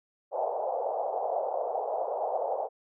white band-pass noise, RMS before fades -31 dBFS, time 0.31-2.69 s, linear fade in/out 50 ms, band 490 to 800 Hz, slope 48 dB/octave, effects none

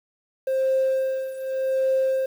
triangle tone with tremolo, 528 Hz, C5, 16 cents sharp, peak -14 dBFS, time 0.47-2.26 s, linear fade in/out 5 ms, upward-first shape triangle, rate 0.85 Hz, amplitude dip 85%, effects tanh soft clip ceiling -15 dBFS + 8-bit

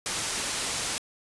white low-pass noise, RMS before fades -31 dBFS, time 0.06-0.98 s, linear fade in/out 0 ms, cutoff 9900 Hz, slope 24 dB/octave, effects resampled to 24000 Hz

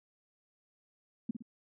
sine tone with echo, 229.8 Hz, A#3, 25 cents flat, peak -29 dBFS, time 1.29-1.31 s, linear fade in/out 5 ms, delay 57 ms, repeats 2, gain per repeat -7 dB, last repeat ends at 1.424 s, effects none

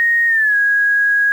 sine tone with pitch glide, 1864.7 to 1651.7 Hz, A#6 to G#6, 0 to -10 cents, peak -11 dBFS, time 0-1.32 s, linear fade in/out 0 ms, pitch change -210 cents, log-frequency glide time 0.27-0.56 s, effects 7-bit

